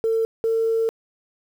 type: tone pair in turn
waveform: sine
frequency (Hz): 450.1 / 451.7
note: A4 / A4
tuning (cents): +39 / +45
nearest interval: unison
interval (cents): 6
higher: second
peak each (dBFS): -17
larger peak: neither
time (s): 0.04-0.25 / 0.44-0.89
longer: second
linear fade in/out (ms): 0
effects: tanh soft clip ceiling -13 dBFS + 8-bit

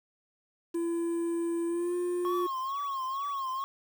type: tone with pitch glide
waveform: triangle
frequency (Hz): 338.2 to 354.2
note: E4 to F4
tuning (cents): +44 to +24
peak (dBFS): -26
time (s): 0.74-2.47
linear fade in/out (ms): 10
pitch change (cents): +80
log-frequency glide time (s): 1.67-1.95
type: tone with vibrato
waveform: triangle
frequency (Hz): 1089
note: C#6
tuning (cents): -31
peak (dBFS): -29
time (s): 2.25-3.64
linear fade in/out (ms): 0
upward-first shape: triangle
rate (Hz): 2.2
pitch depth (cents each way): 97
effects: 8-bit

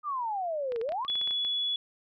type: exponential two-way sweep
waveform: sine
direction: down then up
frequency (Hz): 1244.5 to 440 to 1244.5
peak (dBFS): -29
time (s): 0.03-1.08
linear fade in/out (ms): 50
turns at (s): 0.81
type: clicks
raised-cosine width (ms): 0.3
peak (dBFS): -27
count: 12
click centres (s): 0.721 / 0.761 / 0.814 / 0.891 / 0.921 / 1.049 / 1.1 / 1.155 / 1.214 / 1.275 / 1.309 / 1.449
type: tone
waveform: sine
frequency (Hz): 3400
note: G#7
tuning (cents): +40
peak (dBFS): -27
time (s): 1.08-1.76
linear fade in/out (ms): 2
effects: none

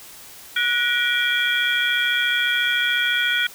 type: tone cluster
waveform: sine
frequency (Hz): 1464 / 1901 / 2352 / 3240 / 3374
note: F#6 / A#6 / D7 / G#7 / G#7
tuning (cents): -19 / +33 / +2 / -43 / +27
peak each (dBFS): -21 / -27 / -25 / -25 / -27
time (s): 0.56-3.47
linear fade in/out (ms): 5
effects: white hiss -42 dBFS RMS until 3.54 s

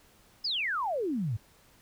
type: exponential sweep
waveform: sine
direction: down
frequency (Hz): 5240 to 98.4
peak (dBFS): -28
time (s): 0.44-1.37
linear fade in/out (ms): 10
effects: pink hiss -61 dBFS RMS until 1.81 s

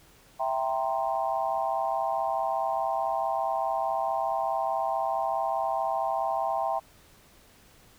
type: chord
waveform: sine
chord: C dominant seventh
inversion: first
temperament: equal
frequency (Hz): 659.3 / 784 / 932.3 / 1046.5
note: E5 / G5 / Bb5 / C6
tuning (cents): 0 / 0 / 0 / 0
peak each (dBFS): -30 / -29 / -33 / -34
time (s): 0.39-6.8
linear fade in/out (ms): 20
effects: pink hiss -57 dBFS RMS until 7.98 s

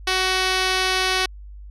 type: tone with low-pass filter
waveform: 5% pulse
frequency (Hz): 374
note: F#4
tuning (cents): +19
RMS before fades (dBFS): -21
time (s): 0.07-1.26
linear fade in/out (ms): 5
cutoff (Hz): 7600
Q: 1.1
effects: added 50 Hz sine -36 dBFS peak until 1.7 s

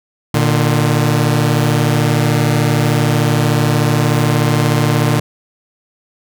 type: tone pair together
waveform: sawtooth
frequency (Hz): 116.54 / 149.87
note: A#2 / D3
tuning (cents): 0 / +35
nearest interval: major third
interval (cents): 435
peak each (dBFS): -10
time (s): 0.34-5.2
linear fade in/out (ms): 5
effects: none

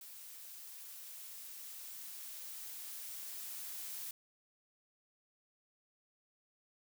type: noise with level ramp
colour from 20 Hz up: blue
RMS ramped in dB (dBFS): -52 to -44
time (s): 0.01-4.11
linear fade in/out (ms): 2
effects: none

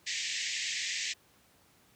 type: band-pass noise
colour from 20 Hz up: pink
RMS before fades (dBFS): -35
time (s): 0.06-1.14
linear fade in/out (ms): 20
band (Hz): 1800 to 7700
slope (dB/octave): 96
effects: pink hiss -64 dBFS RMS until 1.95 s + high-pass 80 Hz 12 dB/octave

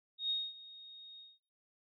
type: tone with ADSR envelope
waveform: sine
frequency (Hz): 3729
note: A#7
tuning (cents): 0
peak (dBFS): -30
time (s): 0.18-1.39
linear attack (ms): 120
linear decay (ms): 230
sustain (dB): -19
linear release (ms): 200
effects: noise-tail reverb RT60 0.4 s tail -21 dB re dry

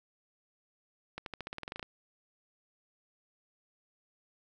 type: accelerating click train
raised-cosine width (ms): 0.3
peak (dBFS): -23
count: 13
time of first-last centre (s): 1.18-1.828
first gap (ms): 82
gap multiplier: 0.92
effects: none

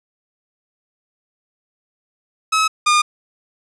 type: tone pair in turn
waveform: sawtooth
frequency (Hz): 1286 / 1213.8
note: E6 / D#6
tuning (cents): -43 / -43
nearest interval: minor second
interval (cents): 100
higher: first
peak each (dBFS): -10 / -8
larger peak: second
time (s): 2.52-2.68 / 2.86-3.02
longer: neither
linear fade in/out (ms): 10
effects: resampled to 22050 Hz + 8-bit

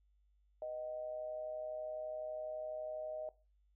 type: tone with amplitude modulation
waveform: sine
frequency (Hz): 622.3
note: D#5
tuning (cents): 0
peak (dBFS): -37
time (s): 0.62-3.29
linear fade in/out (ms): 2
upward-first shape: sine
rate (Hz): 132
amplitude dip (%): 55
effects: noise-tail reverb RT60 0.3 s tail -18 dB re dry + added 50 Hz sine -69 dBFS peak until 3.75 s

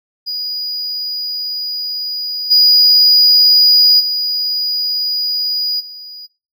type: tone with level steps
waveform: triangle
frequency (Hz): 4909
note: D#8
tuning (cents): -24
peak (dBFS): -18 / -5 / -14 / -29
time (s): 0.26-6.27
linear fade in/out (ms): 20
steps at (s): 2.5 / 3.99 / 5.79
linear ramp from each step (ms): 20
effects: noise-tail reverb RT60 0.3 s tail -18 dB re dry

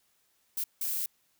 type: noise bursts at uneven times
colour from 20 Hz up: violet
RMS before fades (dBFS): -32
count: 2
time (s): 0.57-0.64 / 0.81-1.06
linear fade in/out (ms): 5
effects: white hiss -71 dBFS RMS until 1.39 s

